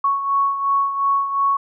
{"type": "beating tone pair", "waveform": "sine", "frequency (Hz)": [1108.7, 1111.5], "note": ["C#6", "C#6"], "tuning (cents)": [0, 4], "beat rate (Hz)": 2.8, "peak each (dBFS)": [-17, -24], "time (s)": [0.04, 1.57], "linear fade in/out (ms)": 5, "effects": []}